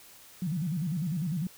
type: tone with vibrato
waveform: sine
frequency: 164.81 Hz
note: E3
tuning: in tune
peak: -28 dBFS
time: 0.42-1.47 s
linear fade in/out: 2 ms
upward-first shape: square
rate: 10 Hz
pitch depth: 180 cents each way
effects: white hiss -53 dBFS RMS until 1.57 s